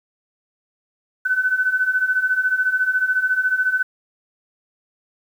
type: beating tone pair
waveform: sine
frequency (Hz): 1501 / 1515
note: F#6 / F#6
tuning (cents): +24 / +40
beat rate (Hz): 14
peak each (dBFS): -22 / -18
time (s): 1.25-3.83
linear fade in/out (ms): 10
effects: 8-bit